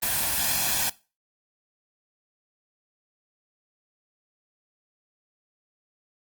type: noise with comb filter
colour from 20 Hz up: white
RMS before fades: -25 dBFS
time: 0.02-0.9 s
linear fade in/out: 10 ms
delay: 1.2 ms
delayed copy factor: +0.6
effects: noise-tail reverb RT60 0.3 s tail -19 dB re dry + Opus 24 kbps